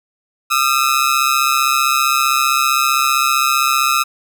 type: ring-modulated tone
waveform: sawtooth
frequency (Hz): 1283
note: E6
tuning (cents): -47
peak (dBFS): -6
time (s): 0.5-4.04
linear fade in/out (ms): 20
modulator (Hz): 67.7
effects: none